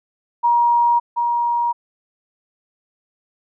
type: tone pair in turn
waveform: sine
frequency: 949 / 949 Hz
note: A#5 / A#5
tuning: +31 / +31 cents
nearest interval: unison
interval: 0 cents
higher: neither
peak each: -12 / -16 dBFS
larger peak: first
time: 0.43-1 / 1.16-1.73 s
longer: neither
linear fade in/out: 20 ms
effects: none